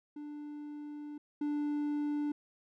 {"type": "tone pair in turn", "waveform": "triangle", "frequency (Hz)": [295.4, 294.2], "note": ["D4", "D4"], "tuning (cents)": [10, 3], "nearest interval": "unison", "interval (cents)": 7, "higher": "first", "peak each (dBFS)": [-39, -29], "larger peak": "second", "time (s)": [[0.16, 1.18], [1.41, 2.32]], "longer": "first", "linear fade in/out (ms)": 5, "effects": []}